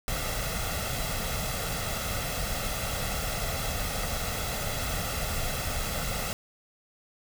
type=noise with comb filter; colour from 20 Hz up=pink; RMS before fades=-31 dBFS; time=0.08-6.33 s; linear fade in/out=0 ms; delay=1.5 ms; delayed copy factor=+0.65; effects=none

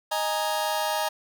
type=chord; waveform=sawtooth; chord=D# suspended fourth; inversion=none; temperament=just; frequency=622.3 / 829.7 / 933.4 Hz; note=D#5 / G#5 / A#5; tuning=0 / -2 / +2 cents; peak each=-25 dBFS; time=0.11-1.09 s; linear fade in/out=10 ms; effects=none

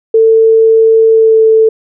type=tone with pitch glide; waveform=sine; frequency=447 to 442.6 Hz; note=A4 to A4; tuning=+27 to +10 cents; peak=-3 dBFS; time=0.14-1.69 s; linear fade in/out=5 ms; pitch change=-17 cents; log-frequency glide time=1.09-1.41 s; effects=none

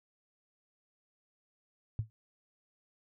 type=tone with exponential decay; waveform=sine; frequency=110 Hz; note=A2; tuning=in tune; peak=-26 dBFS; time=1.99-2.1 s; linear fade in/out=0 ms; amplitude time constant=22 ms; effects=none

